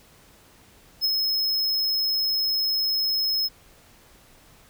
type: tone with ADSR envelope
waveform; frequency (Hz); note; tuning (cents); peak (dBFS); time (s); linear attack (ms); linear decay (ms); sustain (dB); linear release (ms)
square; 5170; E8; -34; -19; 1.01-3.49; 36; 33; -3; 30
effects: pink hiss -54 dBFS RMS until 4.69 s